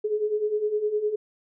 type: beating tone pair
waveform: sine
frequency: 415.3 / 425.1 Hz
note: G#4 / G#4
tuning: 0 / +40 cents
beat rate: 9.8 Hz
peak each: -29 / -24 dBFS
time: 0.04-1.16 s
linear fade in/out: 10 ms
effects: none